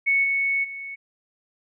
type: tone with level steps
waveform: sine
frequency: 2213 Hz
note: C#7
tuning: 3 cents flat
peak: -17 / -20 / -32 dBFS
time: 0.06-0.96 s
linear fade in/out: 20 ms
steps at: 0.23 / 0.63 s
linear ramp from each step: 20 ms
effects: none